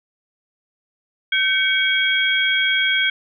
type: tone cluster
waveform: sine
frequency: 1540 / 2245 / 3276 Hz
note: G6 / C#7 / G#7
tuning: -31 / +21 / -24 cents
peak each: -20 dBFS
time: 1.32-3.1 s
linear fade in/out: 5 ms
effects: none